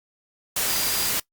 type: tone in noise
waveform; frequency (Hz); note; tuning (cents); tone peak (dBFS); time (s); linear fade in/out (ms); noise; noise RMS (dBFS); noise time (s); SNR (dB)
sine; 4825; D8; +46; -31; 0.68-1.1; 5; white; -24; 0.56-1.2; -10
effects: noise-tail reverb RT60 0.1 s tail -22 dB re dry + Opus 48 kbps